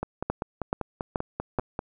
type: two click trains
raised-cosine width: 1 ms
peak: -11 / -15 dBFS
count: 4 / 10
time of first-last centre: 0.3-1.588 / 0.03-1.791 s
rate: 2.33 / 5.11 Hz
effects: none